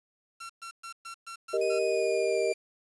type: tone bursts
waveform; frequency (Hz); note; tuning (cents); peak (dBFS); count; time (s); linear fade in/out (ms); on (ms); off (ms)
sawtooth; 1360; F6; -46; -36; 7; 0.4-1.792; 10; 96; 120
type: chord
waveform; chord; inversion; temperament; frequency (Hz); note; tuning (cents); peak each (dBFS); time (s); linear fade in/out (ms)
sine; Eb major; first; equal; 392 / 466.2 / 622.3; G4 / Bb4 / Eb5; 0 / 0 / 0; -29; 1.53-2.53; 10
type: tone with pitch glide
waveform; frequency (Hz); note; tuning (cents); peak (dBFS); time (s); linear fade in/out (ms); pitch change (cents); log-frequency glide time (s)
sawtooth; 2489 to 2371; D#7 to D7; 0 to +16; -34; 1.61-2.54; 5; -84; 1.85-2.41
effects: resampled to 24000 Hz + 9-bit